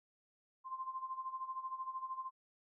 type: tone with tremolo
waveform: sine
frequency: 1046.5 Hz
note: C6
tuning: in tune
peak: -37 dBFS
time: 0.64-2.31 s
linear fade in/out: 50 ms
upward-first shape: sine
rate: 13 Hz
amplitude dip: 75%
effects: none